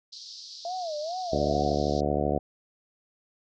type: band-pass noise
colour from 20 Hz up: pink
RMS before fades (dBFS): -44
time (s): 0.12-2.01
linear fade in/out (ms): 10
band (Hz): 4100 to 5400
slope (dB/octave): 48
type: tone with vibrato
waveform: sine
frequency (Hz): 666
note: E5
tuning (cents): +18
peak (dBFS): -30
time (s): 0.65-1.74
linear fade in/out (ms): 2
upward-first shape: sine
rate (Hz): 2.3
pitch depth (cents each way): 200
type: harmonic tone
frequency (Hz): 72.9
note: D2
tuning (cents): -12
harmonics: 1 / 2 / 3 / 4 / 5 / 6 / 7 / 8 / 9 / 10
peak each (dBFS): -33 / -33 / -33 / -33 / -33 / -33 / -33 / -33 / -33 / -33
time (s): 1.32-2.39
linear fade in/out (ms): 10
effects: none